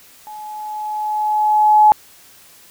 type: tone with level ramp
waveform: sine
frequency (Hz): 850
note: G#5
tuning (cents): +40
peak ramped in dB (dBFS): -31 to -5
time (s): 0.27-1.92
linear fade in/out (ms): 0
effects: white hiss -46 dBFS RMS until 2.7 s